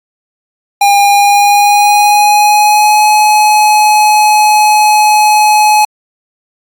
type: tone with pitch glide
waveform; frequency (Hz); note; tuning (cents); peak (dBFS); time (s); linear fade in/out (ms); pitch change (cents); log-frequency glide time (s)
square; 807 to 847.6; G#5 to G#5; -50 to +35; -5; 0.81-5.85; 5; +85; 1-3.06
effects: AAC 64 kbps